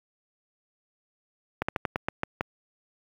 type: slowing click train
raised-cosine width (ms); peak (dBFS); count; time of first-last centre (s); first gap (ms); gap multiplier
0.5; -11; 8; 1.62-2.409; 65; 1.18
effects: high-pass 60 Hz 12 dB/octave + 8-bit